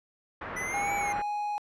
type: low-pass noise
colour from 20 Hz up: white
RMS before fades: -38 dBFS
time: 0.41-1.22 s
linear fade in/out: 5 ms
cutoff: 1800 Hz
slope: 24 dB/octave
type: exponential two-way sweep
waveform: square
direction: up then down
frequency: 1975.5 to 2312 to 2087 Hz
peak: -33 dBFS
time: 0.56-1.13 s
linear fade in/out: 10 ms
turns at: 0.95 s
type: tone with pitch glide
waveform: triangle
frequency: 810 to 831.3 Hz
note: G#5 to G#5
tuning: -43 to +1 cents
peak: -27 dBFS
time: 0.74-1.58 s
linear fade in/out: 0 ms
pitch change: +44 cents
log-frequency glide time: 0.95-1.29 s
effects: low-pass 12000 Hz 12 dB/octave